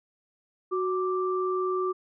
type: tone pair together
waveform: sine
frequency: 370 / 1174.7 Hz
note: F#4 / D6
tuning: 0 / 0 cents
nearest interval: octave + minor sixth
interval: 2000 cents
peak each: -26 / -30 dBFS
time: 0.71-1.93 s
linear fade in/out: 20 ms
effects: none